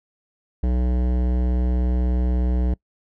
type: tone with hard clipping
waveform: sine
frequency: 61.74 Hz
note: B1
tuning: in tune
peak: -20 dBFS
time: 0.63-2.74 s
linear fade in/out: 5 ms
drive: 16 dB
effects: noise-tail reverb RT60 0.1 s tail -24 dB re dry